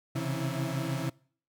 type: tone cluster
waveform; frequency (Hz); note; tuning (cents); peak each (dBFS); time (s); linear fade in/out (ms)
35% pulse; 131.9 / 138.3 / 165.3 / 326.1; C3 / C#3 / E3 / E4; +14 / -4 / +5 / -19; -32 / -33 / -35 / -37; 0.15-1.1; 10
effects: noise-tail reverb RT60 0.5 s tail -24 dB re dry